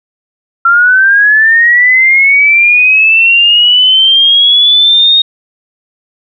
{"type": "linear sweep", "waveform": "sine", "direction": "up", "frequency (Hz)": [1360, 3732], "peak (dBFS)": -3, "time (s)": [0.65, 5.22], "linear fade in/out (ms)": 5, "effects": []}